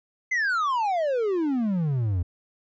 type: exponential sweep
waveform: triangle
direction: down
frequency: 2093 to 82.7 Hz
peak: -20 dBFS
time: 0.31-2.23 s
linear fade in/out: 10 ms
effects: resampled to 16000 Hz